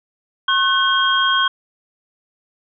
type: tone cluster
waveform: sine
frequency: 1081 / 1508 / 3232 Hz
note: C#6 / F#6 / G#7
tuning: -44 / +32 / -48 cents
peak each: -18 dBFS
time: 0.48-1.48 s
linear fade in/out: 5 ms
effects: none